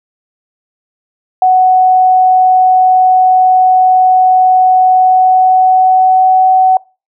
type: tone with pitch glide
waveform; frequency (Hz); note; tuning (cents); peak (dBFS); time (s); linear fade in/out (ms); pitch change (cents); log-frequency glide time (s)
sine; 743 to 750.3; F#5 to F#5; +7 to +24; -4; 1.42-6.77; 2; +17; 4.93-6.42
effects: noise-tail reverb RT60 0.3 s tail -24 dB re dry